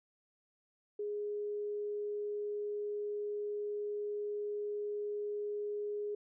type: tone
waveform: sine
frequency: 414.8 Hz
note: G#4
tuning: 2 cents flat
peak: -35 dBFS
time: 0.99-6.15 s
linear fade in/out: 5 ms
effects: none